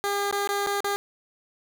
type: tone with dropouts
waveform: 15% pulse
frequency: 403.4 Hz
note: G4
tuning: 50 cents sharp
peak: -18 dBFS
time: 0.04-0.96 s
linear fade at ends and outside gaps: 0 ms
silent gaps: 0.311-0.326 / 0.474-0.49 / 0.664-0.67 / 0.805-0.844 s
effects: none